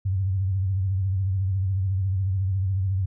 sine tone with vibrato, 95.5 Hz, G2, 45 cents flat, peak -21 dBFS, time 0.05-3.06 s, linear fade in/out 10 ms, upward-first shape triangle, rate 14 Hz, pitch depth 93 cents each way, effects none

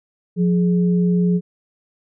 sine tone pair together, 177.5 / 419.4 Hz, F3 / G#4, +28 / +17 cents, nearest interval octave + minor third, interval 1489 cents, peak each -14 / -24 dBFS, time 0.36-1.41 s, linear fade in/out 50 ms, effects none

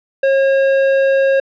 sine tone with tanh clipping, 542 Hz, C#5, 39 cents flat, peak -12 dBFS, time 0.23-1.4 s, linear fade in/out 5 ms, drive 14 dB, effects low-pass 3000 Hz 12 dB/octave

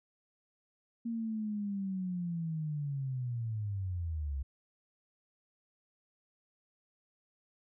sine linear sweep, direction down, 233.6 to 65.41 Hz, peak -33 dBFS, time 1.05-4.43 s, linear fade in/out 10 ms, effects none

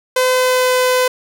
sawtooth tone with pitch glide, 510 to 506.2 Hz, C5 to B4, -44 to +43 cents, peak -8 dBFS, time 0.16-1.08 s, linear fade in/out 5 ms, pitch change -13 cents, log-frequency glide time 0.32-0.73 s, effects none

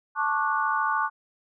sine chord, D major seventh, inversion second, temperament just, 881 / 1101.2 / 1174.7 / 1468.3 Hz, A5 / C#6 / D6 / F#6, +2 / -12 / 0 / -14 cents, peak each -28 dBFS, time 0.15-1.1 s, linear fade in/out 50 ms, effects none

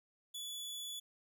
sawtooth tone, 3431 Hz, A7, 44 cents flat, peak -39 dBFS, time 0.34-1 s, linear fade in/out 10 ms, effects none

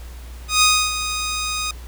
10% pulse tone with ADSR envelope, 1244.5 Hz, D#6, in tune, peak -3 dBFS, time 0.48-1.71 s, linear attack 140 ms, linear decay 290 ms, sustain -11 dB, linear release 3 ms, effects added 60 Hz sine -33 dBFS peak until 1.87 s + pink hiss -45 dBFS RMS until 1.87 s

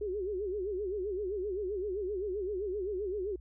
sine tone with vibrato, 392 Hz, G4, in tune, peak -32 dBFS, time 0.01-3.36 s, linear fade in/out 5 ms, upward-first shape sine, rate 7.7 Hz, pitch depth 150 cents each way, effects added 60 Hz sine -47 dBFS peak until 3.4 s

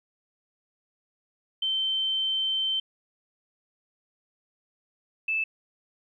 sine tone pair in turn, 3100 / 2629 Hz, G7 / E7, -20 / -5 cents, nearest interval minor third, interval 285 cents, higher first, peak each -24 dBFS, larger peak neither, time 1.62-2.8 / 5.28-5.44 s, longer first, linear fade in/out 5 ms, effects 11-bit

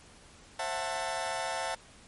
sawtooth chord, F# half-diminished seventh, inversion second, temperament just, 532.8 / 666 / 740 / 888 Hz, C5 / E5 / F#5 / A5, +31 / +18 / 0 / +16 cents, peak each -36 / -33 / -34 / -32 dBFS, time 0.59-1.75 s, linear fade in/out 5 ms, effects pink hiss -55 dBFS RMS until 2.07 s + MP3 48 kbps

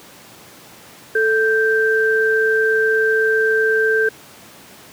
sine tone pair together, 440 / 1568 Hz, A4 / G6, 0 / 0 cents, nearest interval octave + minor seventh, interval 2200 cents, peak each -16 dBFS, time 1.15-4.09 s, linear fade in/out 5 ms, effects pink hiss -42 dBFS RMS until 4.92 s + high-pass 150 Hz 12 dB/octave

